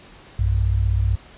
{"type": "tone pair together", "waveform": "sine", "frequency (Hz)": [61.11, 97], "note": ["B1", "G2"], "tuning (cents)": [-18, -18], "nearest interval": "minor sixth", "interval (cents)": 800, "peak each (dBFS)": -19, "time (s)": [0.39, 1.16], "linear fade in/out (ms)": 5, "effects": ["pink hiss -46 dBFS RMS until 1.37 s", "resampled to 8000 Hz"]}